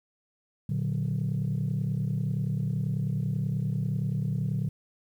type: chord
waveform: sine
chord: Bb augmented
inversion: none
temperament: equal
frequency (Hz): 116.54 / 146.83 / 185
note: Bb2 / D3 / F#3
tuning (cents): 0 / 0 / 0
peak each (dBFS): -29 / -28 / -31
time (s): 0.69-4.69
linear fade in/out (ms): 5
effects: tanh soft clip ceiling -21 dBFS + 10-bit